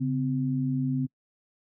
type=tone pair together; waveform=sine; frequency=138.82 / 257.7 Hz; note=C#3 / C4; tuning=+3 / -26 cents; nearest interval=major seventh; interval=1071 cents; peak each=-27 dBFS; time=0-1.07 s; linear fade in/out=20 ms; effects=noise-tail reverb RT60 0.1 s tail -26 dB re dry